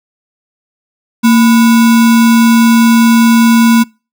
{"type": "tone with sample-and-hold", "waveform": "sine", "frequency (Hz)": 230, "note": "A#3", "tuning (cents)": -23, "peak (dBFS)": -3, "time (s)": [1.23, 3.84], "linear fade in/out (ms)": 20, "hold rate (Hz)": 1225, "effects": ["noise-tail reverb RT60 0.3 s tail -26 dB re dry"]}